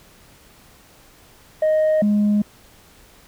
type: tone pair in turn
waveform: sine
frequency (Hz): 622.3 / 207.7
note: D#5 / G#3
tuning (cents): 0 / 0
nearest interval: octave + perfect fifth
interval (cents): 1900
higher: first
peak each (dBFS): -12 / -12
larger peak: neither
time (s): 1.62-2.02 / 2.02-2.42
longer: neither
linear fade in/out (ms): 5
effects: tanh soft clip ceiling -13 dBFS + pink hiss -50 dBFS RMS until 3.27 s